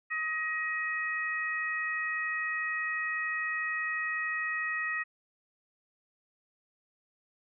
harmonic tone, 631 Hz, D#5, 24 cents sharp, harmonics 2 / 3 / 4, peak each -38 / -31 / -39 dBFS, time 0.1-5.04 s, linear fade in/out 20 ms, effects none

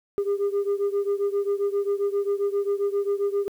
sine beating tone pair, 400 / 407.5 Hz, G4 / G#4, +35 / -33 cents, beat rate 7.5 Hz, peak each -22 / -24 dBFS, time 0.18-3.48 s, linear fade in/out 0 ms, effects tanh soft clip ceiling -19 dBFS + 9-bit

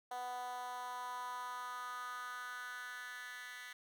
10% pulse tone with high-pass filter sweep, 247.9 Hz, B3, 7 cents sharp, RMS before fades -45 dBFS, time 0.11-3.73 s, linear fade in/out 5 ms, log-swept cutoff 710 to 2000 Hz, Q 4, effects none

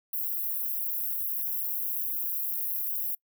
white high-pass noise, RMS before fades -31 dBFS, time 0.13-3.15 s, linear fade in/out 5 ms, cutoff 12000 Hz, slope 48 dB/octave, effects noise-tail reverb RT60 0.1 s tail -26 dB re dry

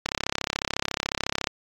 click train, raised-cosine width 0.2 ms, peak -7 dBFS, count 49, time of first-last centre 0.06-1.472 s, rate 34 Hz, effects AAC 48 kbps

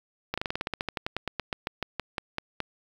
slowing click train, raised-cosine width 0.3 ms, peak -13 dBFS, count 23, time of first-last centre 0.34-2.603 s, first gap 36 ms, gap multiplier 1.09, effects 7-bit

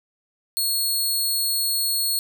15% pulse tone, 4328 Hz, C#8, 42 cents flat, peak -14 dBFS, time 0.57-2.19 s, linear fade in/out 0 ms, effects none

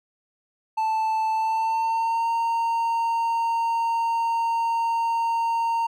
triangle tone with pitch glide, 880 to 921.1 Hz, A5 to A#5, 0 to -21 cents, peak -19 dBFS, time 0.77-5.87 s, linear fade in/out 10 ms, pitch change +79 cents, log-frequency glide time 1.32-2.28 s, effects none

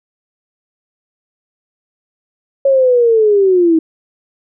sine linear sweep, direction down, 553 to 315.7 Hz, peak -7 dBFS, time 2.65-3.79 s, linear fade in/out 5 ms, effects none

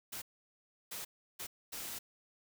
white noise bursts at uneven times, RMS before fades -43 dBFS, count 4, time 0.12-0.22 / 0.91-1.05 / 1.39-1.47 / 1.72-1.99 s, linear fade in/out 10 ms, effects none

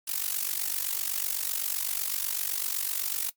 blue noise with amplitude modulation, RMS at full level -26 dBFS, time 0.07-3.3 s, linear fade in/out 10 ms, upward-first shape sine, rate 47.9 Hz, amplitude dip 95%, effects noise-tail reverb RT60 0.1 s tail -20 dB re dry + MP3 96 kbps

